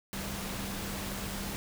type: tone in noise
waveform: sine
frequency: 197.1 Hz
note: G3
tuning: 10 cents sharp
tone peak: -41 dBFS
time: 0.13-1.56 s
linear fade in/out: 0 ms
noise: pink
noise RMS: -38 dBFS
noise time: 0.13-1.56 s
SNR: -6 dB
effects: none

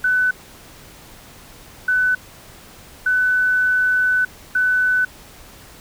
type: tone bursts at uneven times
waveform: sine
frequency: 1500 Hz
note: F#6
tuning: 23 cents sharp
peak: -14 dBFS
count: 4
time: 0.04-0.31 / 1.88-2.15 / 3.06-4.25 / 4.55-5.05 s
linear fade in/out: 5 ms
effects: pink hiss -43 dBFS RMS until 5.8 s

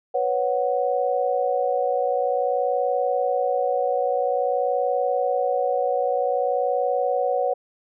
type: chord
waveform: sine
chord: B suspended second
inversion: none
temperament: equal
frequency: 493.9 / 554.4 / 740 Hz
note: B4 / C#5 / F#5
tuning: 0 / 0 / 0 cents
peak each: -24 dBFS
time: 0.14-7.54 s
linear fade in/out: 10 ms
effects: none

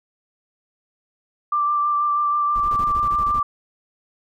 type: tone with vibrato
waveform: sine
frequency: 1178 Hz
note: D6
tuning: 5 cents sharp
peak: -17 dBFS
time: 1.52-3.43 s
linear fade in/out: 5 ms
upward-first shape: sine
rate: 6.2 Hz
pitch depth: 15 cents each way
type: noise bursts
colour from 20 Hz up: brown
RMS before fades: -31 dBFS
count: 11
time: 2.55-3.397 s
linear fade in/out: 5 ms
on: 57 ms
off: 22 ms
effects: none

